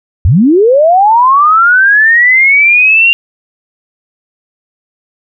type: linear sweep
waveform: sine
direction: up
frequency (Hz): 68 to 2794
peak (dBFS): -3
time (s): 0.25-3.13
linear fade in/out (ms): 0
effects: none